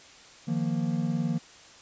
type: chord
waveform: triangle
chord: Eb suspended second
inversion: none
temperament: equal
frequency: 155.56 / 174.61 / 233.1 Hz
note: Eb3 / F3 / Bb3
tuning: 0 / 0 / 0 cents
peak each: -28 dBFS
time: 0.47-1.39 s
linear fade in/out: 20 ms
effects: white hiss -51 dBFS RMS until 1.81 s + resampled to 16000 Hz